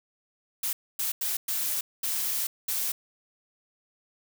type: noise bursts at uneven times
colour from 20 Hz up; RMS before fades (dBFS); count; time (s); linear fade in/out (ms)
blue; -29; 6; 0.63-0.73 / 0.99-1.12 / 1.21-1.37 / 1.48-1.81 / 2.03-2.47 / 2.68-2.92; 5
effects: none